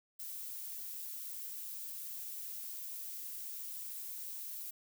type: noise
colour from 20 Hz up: violet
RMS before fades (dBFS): -44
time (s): 0.19-4.71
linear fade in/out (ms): 10
effects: none